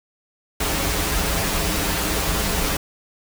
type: noise with comb filter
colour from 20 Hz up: pink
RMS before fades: -22 dBFS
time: 0.6-2.77 s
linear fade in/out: 5 ms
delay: 8.3 ms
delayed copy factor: -1
effects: none